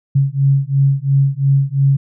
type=beating tone pair; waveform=sine; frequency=136.4 / 139.3 Hz; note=C#3 / C#3; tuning=-28 / +9 cents; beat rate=2.9 Hz; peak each=-14 dBFS; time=0.15-1.97 s; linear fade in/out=10 ms; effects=none